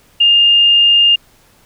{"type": "tone", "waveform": "sine", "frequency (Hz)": 2817, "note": "F7", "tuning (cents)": 14, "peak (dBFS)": -6, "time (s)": [0.2, 1.16], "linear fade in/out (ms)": 10, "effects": ["pink hiss -50 dBFS RMS until 1.65 s"]}